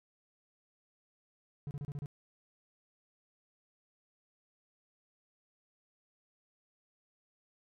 triangle tone bursts, 143.6 Hz, D3, 39 cents flat, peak -35 dBFS, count 6, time 1.67-2.059 s, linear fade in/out 0 ms, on 39 ms, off 31 ms, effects none

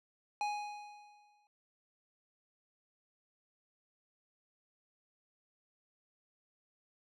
square tone with exponential decay, 830.6 Hz, G#5, in tune, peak -32 dBFS, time 0.41-1.47 s, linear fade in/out 1 ms, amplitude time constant 230 ms, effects low-pass 5000 Hz 12 dB/octave

